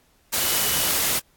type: tone in noise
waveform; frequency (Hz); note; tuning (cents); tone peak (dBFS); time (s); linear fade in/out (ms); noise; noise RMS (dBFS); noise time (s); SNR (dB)
sine; 2960; F#7; 0; -33; 0.39-0.9; 20; white; -22; 0.32-1.2; -14
effects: pink hiss -61 dBFS RMS until 1.36 s + AAC 64 kbps